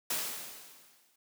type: noise with exponential decay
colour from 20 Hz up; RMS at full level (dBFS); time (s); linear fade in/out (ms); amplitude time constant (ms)
white; -31; 0.1-1.16; 5; 230
effects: high-pass 150 Hz 12 dB/octave